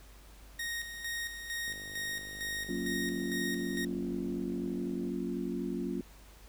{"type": "tone with tremolo", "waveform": "sawtooth", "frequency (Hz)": 1864.7, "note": "A#6", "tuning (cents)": 0, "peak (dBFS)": -31, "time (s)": [0.59, 3.85], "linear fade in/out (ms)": 5, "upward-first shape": "square", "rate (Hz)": 2.2, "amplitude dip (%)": 55}
{"type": "click train", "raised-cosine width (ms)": 2, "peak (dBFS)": -38, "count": 174, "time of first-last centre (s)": [1.68, 5.092], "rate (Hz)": 50.7}
{"type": "chord", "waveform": "sine", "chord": "Gb major seventh", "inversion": "none", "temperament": "equal", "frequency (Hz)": [185, 233.1, 277.2, 349.2], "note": ["Gb3", "Bb3", "Db4", "F4"], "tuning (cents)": [0, 0, 0, 0], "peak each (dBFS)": -38, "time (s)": [2.69, 6.01], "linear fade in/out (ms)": 2}
{"effects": ["added 50 Hz sine -53 dBFS peak until 6.48 s", "pink hiss -58 dBFS RMS until 6.48 s"]}